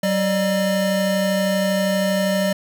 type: tone pair together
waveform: square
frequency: 190 / 602.6 Hz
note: F#3 / D5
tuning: +46 / +44 cents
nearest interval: octave + minor sixth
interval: 1998 cents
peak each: -21 dBFS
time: 0.03-2.53 s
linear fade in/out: 5 ms
effects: none